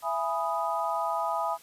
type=chord; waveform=sine; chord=E major seventh; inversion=none; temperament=equal with one note detuned; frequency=668.8 / 830.6 / 987.8 / 1244.5 Hz; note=E5 / G#5 / B5 / D#6; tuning=+25 / 0 / 0 / 0 cents; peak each=-32 dBFS; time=0.02-1.58 s; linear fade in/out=50 ms; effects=white hiss -54 dBFS RMS until 1.62 s + resampled to 32000 Hz